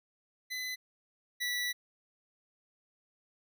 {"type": "tone pair in turn", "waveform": "25% pulse", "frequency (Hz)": [2013, 1959.1], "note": ["B6", "B6"], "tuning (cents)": [33, -14], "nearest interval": "unison", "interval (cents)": 47, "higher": "first", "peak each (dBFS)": [-32, -28], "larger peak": "second", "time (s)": [[0.5, 0.76], [1.4, 1.73]], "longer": "second", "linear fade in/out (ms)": 20, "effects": []}